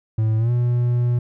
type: tone with pitch glide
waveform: triangle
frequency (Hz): 110 to 121.35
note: A2 to B2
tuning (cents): 0 to -30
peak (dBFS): -14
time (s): 0.18-1.19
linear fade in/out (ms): 5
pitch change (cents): +170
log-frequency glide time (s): 0.38-0.51
effects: none